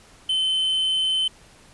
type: tone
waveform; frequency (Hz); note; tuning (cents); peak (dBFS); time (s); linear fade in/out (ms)
triangle; 3065; G7; -40; -18; 0.29-1.28; 5
effects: pink hiss -51 dBFS RMS until 1.73 s + resampled to 24000 Hz